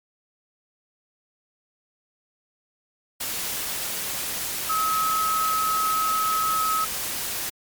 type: tone in noise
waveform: sine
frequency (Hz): 1283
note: E6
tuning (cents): -47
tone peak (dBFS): -21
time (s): 4.69-6.85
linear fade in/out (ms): 10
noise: white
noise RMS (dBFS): -29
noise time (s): 3.2-7.5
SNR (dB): +5
effects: MP3 96 kbps